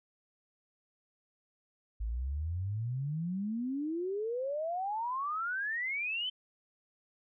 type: exponential sweep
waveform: sine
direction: up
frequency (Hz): 51.91 to 3109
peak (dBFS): -32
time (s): 2-6.3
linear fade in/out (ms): 10
effects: none